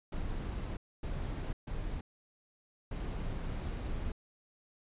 brown noise bursts at uneven times, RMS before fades -37 dBFS, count 4, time 0.12-0.77 / 1.03-1.53 / 1.67-2.01 / 2.91-4.12 s, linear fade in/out 5 ms, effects resampled to 8000 Hz

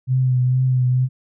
sine tone with vibrato, 127.7 Hz, C3, 42 cents flat, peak -14 dBFS, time 0.07-1.09 s, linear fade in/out 50 ms, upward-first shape triangle, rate 2.2 Hz, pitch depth 34 cents each way, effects none

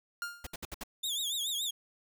45% pulse tone with exponential decay, 1407 Hz, F6, 12 cents sharp, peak -32 dBFS, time 0.22-0.54 s, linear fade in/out 1 ms, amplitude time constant 68 ms
pink noise bursts, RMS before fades -40 dBFS, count 5, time 0.44-0.836 s, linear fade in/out 5 ms, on 28 ms, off 64 ms
sawtooth tone with vibrato, 3520 Hz, A7, in tune, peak -29 dBFS, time 1.03-1.71 s, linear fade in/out 10 ms, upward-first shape triangle, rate 7 Hz, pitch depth 160 cents each way
effects none

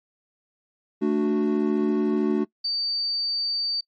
triangle chord, D major, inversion second, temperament equal with one note detuned, 220 / 293.7 / 368.9 Hz, A3 / D4 / F#4, 0 / 0 / -5 cents, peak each -22 dBFS, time 1.01-2.45 s, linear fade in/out 20 ms
sine tone, 4611 Hz, D8, 33 cents flat, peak -23 dBFS, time 2.64-3.81 s, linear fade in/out 10 ms
effects noise-tail reverb RT60 0.1 s tail -22 dB re dry + MP3 32 kbps

